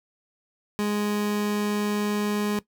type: tone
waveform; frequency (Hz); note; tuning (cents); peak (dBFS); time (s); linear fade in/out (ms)
30% pulse; 207.7; G#3; 0; -21; 0.79-2.59; 0
effects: noise-tail reverb RT60 0.1 s tail -17 dB re dry